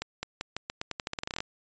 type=accelerating click train; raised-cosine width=0.2 ms; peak=-15 dBFS; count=18; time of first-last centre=0.02-1.405 s; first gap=210 ms; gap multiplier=0.86; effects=resampled to 16000 Hz